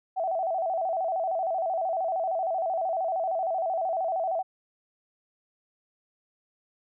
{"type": "tone with vibrato", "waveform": "sine", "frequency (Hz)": 706, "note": "F5", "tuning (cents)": 19, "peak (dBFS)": -25, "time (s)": [0.16, 4.43], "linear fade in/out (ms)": 20, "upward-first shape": "square", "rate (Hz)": 13, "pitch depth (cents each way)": 120, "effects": []}